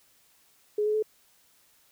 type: tone with pitch steps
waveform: sine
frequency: 419.4 / 425.5 / 431.7 Hz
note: G#4 / G#4 / A4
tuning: +17 / +42 / -33 cents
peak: -23 dBFS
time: 0.78-1.026 s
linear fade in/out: 5 ms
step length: 82 ms
effects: white hiss -63 dBFS RMS until 1.91 s